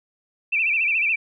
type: tone with vibrato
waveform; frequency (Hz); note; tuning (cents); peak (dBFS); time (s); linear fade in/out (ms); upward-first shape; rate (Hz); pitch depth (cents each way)
sine; 2500; D#7; +8; -18; 0.52-1.16; 10; sine; 14; 140
effects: none